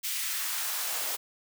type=noise with high-pass filter sweep; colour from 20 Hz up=white; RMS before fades=-32 dBFS; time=0.03-1.17 s; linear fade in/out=20 ms; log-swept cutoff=2500 to 430 Hz; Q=1.1; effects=none